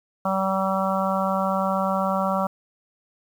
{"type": "harmonic tone", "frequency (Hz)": 191.7, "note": "G3", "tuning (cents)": -38, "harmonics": [1, 3, 4, 5, 6, 7], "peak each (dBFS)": [-26, -26, -28, -30, -28, -30], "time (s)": [0.25, 2.47], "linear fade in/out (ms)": 5, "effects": ["8-bit"]}